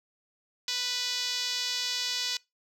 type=tone with band-pass filter; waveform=5% pulse; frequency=493.9 Hz; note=B4; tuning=in tune; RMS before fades=-31 dBFS; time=0.68-2.37 s; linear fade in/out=2 ms; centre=4500 Hz; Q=1.4; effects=noise-tail reverb RT60 0.2 s tail -22 dB re dry